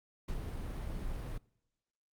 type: noise with ADSR envelope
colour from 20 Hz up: brown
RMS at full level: -37 dBFS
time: 0.28-1.38 s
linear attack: 8 ms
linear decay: 66 ms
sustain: -2 dB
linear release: 6 ms
effects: noise-tail reverb RT60 0.9 s tail -25 dB re dry + Opus 48 kbps